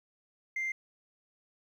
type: tone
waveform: sine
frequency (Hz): 2093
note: C7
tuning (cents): 0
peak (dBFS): -29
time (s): 0.56-0.72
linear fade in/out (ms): 5
effects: tanh soft clip ceiling -29 dBFS + 11-bit